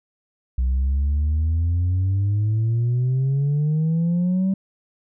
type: exponential sweep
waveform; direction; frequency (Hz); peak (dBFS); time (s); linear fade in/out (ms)
sine; up; 61.8 to 194.4; -15; 0.58-4.54; 5
effects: tanh soft clip ceiling -16 dBFS